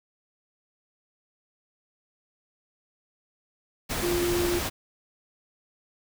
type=tone in noise; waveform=sine; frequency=349.2 Hz; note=F4; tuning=in tune; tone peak=-24 dBFS; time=4.02-4.6 s; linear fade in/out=20 ms; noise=pink; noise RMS=-30 dBFS; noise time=3.89-4.7 s; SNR=+3 dB; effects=none